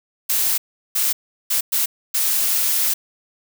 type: noise bursts at uneven times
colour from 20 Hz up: blue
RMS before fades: -19 dBFS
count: 5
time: 0.29-0.58 / 0.95-1.13 / 1.5-1.61 / 1.72-1.86 / 2.14-2.94 s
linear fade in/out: 10 ms
effects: none